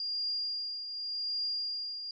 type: tone with tremolo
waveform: sine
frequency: 4811 Hz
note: D8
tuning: 41 cents sharp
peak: -30 dBFS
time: 0-2.11 s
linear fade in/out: 2 ms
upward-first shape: triangle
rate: 0.87 Hz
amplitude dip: 60%
effects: none